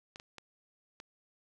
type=clicks; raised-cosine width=0.2 ms; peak=-29 dBFS; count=4; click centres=0.159 / 0.199 / 0.383 / 1.001 s; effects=none